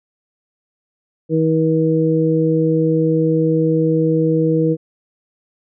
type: harmonic tone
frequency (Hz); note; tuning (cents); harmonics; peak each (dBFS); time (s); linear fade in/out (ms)
160; D#3; +49; 1 / 2 / 3; -17 / -17 / -17; 1.29-4.77; 50
effects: none